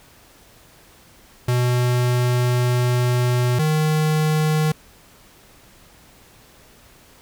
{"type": "tone pair in turn", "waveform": "square", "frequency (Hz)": [123.47, 154.8], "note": ["B2", "D#3"], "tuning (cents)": [0, -9], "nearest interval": "major third", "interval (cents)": 391, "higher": "second", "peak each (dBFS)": -17, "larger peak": "neither", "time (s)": [[1.48, 3.59], [3.59, 4.72]], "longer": "first", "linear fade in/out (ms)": 5, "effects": ["pink hiss -50 dBFS RMS until 7.21 s"]}